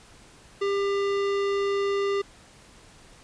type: tone with hard clipping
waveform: sine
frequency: 398.8 Hz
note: G4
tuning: 30 cents sharp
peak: -25 dBFS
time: 0.61-2.22 s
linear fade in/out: 10 ms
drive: 17 dB
effects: pink hiss -52 dBFS RMS until 3.23 s + resampled to 22050 Hz